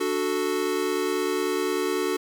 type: chord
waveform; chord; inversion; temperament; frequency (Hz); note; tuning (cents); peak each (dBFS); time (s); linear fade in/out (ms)
square; D major; none; equal; 293.7 / 370 / 440; D4 / F#4 / A4; 0 / 0 / 0; -31 / -27 / -29; 0-2.17; 10
effects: none